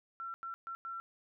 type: tone bursts at uneven times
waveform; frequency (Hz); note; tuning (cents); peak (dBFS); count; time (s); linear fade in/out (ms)
sine; 1353; E6; +45; -39; 4; 0.2-0.34 / 0.43-0.54 / 0.67-0.75 / 0.85-1; 0
effects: none